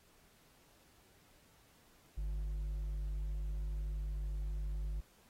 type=tone with hard clipping; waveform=sine; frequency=50.4 Hz; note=G1; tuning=49 cents sharp; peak=-37 dBFS; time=2.17-5.01 s; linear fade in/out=10 ms; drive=4 dB; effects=pink hiss -67 dBFS RMS until 5.29 s + AAC 48 kbps